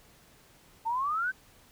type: exponential sweep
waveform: sine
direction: up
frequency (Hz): 880 to 1568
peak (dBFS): -27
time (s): 0.85-1.32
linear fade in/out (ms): 20
effects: pink hiss -59 dBFS RMS until 1.71 s